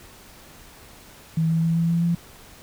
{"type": "tone with pitch steps", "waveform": "sine", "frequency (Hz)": [161.6, 163.38, 165.19, 167.01, 168.85, 170.72], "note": ["E3", "E3", "E3", "E3", "E3", "F3"], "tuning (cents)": [-34, -15, 4, 23, 42, -39], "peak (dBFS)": -18, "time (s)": [1.37, 2.15], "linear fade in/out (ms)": 5, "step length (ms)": 130, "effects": ["pink hiss -47 dBFS RMS until 2.62 s"]}